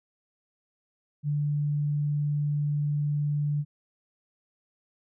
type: tone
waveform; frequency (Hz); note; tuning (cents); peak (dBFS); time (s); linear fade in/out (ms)
sine; 146.83; D3; 0; -24; 1.23-3.65; 50
effects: none